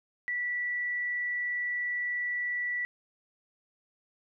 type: tone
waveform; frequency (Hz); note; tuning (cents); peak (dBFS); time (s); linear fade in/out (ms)
sine; 1957; B6; -16; -29; 0.28-2.85; 0
effects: none